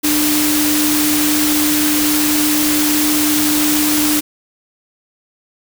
sine tone in noise, 300 Hz, D4, 37 cents sharp, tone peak -15 dBFS, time 0.03-4.21 s, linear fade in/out 20 ms, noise white, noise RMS -17 dBFS, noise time 0.03-4.21 s, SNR -1 dB, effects none

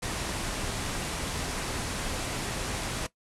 pink low-pass noise, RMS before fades -33 dBFS, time 0.02-3.07 s, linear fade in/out 10 ms, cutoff 11000 Hz, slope 48 dB/octave, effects noise-tail reverb RT60 0.1 s tail -17 dB re dry

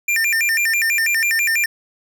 square tone with vibrato, 2075 Hz, C7, 15 cents flat, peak -16 dBFS, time 0.08-1.66 s, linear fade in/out 5 ms, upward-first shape square, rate 6.1 Hz, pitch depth 240 cents each way, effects none

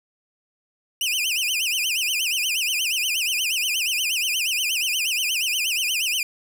sawtooth tone with vibrato, 2733 Hz, F7, 38 cents flat, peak -18 dBFS, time 1.01-6.23 s, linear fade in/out 2 ms, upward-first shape sine, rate 8.4 Hz, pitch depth 230 cents each way, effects none

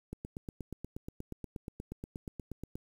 click train, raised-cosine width 3 ms, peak -27 dBFS, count 23, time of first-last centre 0.13-2.755 s, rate 8.38 Hz, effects 9-bit

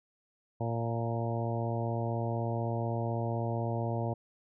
harmonic tone with a mistuned harmonic, 115.9 Hz, A#2, 10 cents flat, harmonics 1 / 2 / 3 / 4 / 5 / 6 / 7 / 8, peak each -32 / -39 / -40 / -41 / -39 / -40 / -44 / -44 dBFS, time 0.6-4.14 s, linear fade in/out 10 ms, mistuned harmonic 7, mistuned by +25 cents, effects none

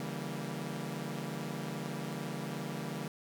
sawtooth chord, C# diminished seventh, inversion none, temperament equal with one note detuned, 142.24 / 164.81 / 196 / 233.1 Hz, C#3 / E3 / G3 / Bb3, +45 / 0 / 0 / 0 cents, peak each -38 / -38 / -39 / -39 dBFS, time 0-3.08 s, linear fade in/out 2 ms, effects none

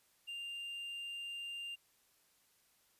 triangle tone, 2794 Hz, F7, in tune, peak -40 dBFS, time 0.27-1.76 s, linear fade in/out 20 ms, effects white hiss -72 dBFS RMS until 2.99 s + resampled to 32000 Hz

